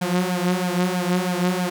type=tone with flanger; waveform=sawtooth; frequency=180 Hz; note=F#3; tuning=47 cents flat; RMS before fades=-22 dBFS; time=0.01-1.7 s; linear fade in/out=10 ms; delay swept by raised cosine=1.2 to 5.6 ms; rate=3.1 Hz; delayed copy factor=+0.75; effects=none